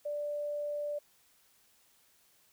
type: tone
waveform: sine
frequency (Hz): 587.3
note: D5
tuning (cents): 0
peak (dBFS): -33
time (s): 0.05-0.99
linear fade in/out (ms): 10
effects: white hiss -67 dBFS RMS until 2.52 s